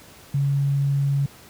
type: tone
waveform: sine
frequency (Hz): 139.9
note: C#3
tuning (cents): +16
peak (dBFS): -18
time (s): 0.34-1.26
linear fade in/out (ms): 5
effects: pink hiss -47 dBFS RMS until 1.49 s + high-pass 60 Hz 12 dB/octave